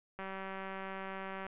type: click train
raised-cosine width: 0.5 ms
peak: -28 dBFS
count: 246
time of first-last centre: 0.19-1.466 s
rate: 192 Hz
effects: resampled to 8000 Hz + 9-bit